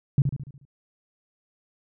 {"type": "tone with echo", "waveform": "sine", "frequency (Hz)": 138.5, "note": "C#3", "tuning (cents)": -1, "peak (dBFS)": -14, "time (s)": [0.18, 0.22], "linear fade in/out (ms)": 2, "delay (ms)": 72, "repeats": 6, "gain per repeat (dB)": -6, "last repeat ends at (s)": 0.652, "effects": []}